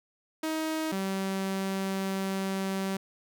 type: tone pair in turn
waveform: sawtooth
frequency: 316.1 / 192.8 Hz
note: D#4 / G3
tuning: +27 / -28 cents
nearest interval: major sixth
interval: 855 cents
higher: first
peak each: -25 dBFS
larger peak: neither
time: 0.43-0.92 / 0.92-2.97 s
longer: second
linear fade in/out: 5 ms
effects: none